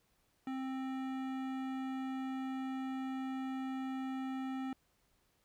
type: tone with hard clipping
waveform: sine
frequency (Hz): 263.4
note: C4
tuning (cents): +12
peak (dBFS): -39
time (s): 0.47-4.73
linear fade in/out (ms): 2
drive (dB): 16
effects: pink hiss -75 dBFS RMS until 5.44 s